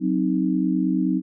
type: chord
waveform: sine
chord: C diminished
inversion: second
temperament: equal with one note detuned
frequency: 185.64 / 261.6 / 311.1 Hz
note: Gb3 / C4 / Eb4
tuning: +6 / 0 / 0 cents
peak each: -23 dBFS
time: 0-1.22 s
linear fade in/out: 50 ms
effects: none